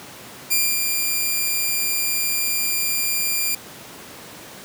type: tone with ADSR envelope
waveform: 5% pulse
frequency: 2389 Hz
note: D7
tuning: 29 cents sharp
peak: -6 dBFS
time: 0.5-3.55 s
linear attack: 21 ms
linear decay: 250 ms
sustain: -4 dB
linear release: 4 ms
effects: pink hiss -39 dBFS RMS until 4.64 s + high-pass 150 Hz 12 dB/octave